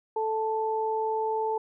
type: tone pair together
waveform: sine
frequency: 439.5 / 879 Hz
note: A4 / A5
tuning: -2 / -2 cents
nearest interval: octave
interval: 1200 cents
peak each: -28 / -28 dBFS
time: 0.16-1.58 s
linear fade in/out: 5 ms
effects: none